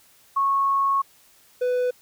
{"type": "tone pair in turn", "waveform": ["sine", "triangle"], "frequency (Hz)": [1100, 497.4], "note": ["C#6", "B4"], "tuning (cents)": [-14, 12], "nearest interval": "octave + major second", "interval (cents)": 1374, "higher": "first", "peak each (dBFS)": -18, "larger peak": "neither", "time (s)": [[0.36, 1.02], [1.61, 1.91]], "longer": "first", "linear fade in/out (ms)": 10, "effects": ["white hiss -56 dBFS RMS until 2.01 s"]}